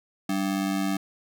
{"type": "ring-modulated tone", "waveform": "square", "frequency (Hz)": 242.6, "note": "B3", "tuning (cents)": -31, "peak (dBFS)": -22, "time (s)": [0.29, 0.97], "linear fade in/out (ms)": 5, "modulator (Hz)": 49.2, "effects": []}